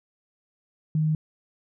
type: tone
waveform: sine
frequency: 155.56 Hz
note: D#3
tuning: in tune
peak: -20 dBFS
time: 0.95-1.15 s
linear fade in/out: 2 ms
effects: none